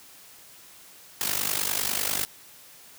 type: noise with amplitude modulation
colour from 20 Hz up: white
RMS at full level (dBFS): -24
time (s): 1.21-2.25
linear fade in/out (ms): 0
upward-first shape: sine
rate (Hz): 50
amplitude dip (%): 80
effects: white hiss -50 dBFS RMS until 2.98 s + high-pass 60 Hz 12 dB/octave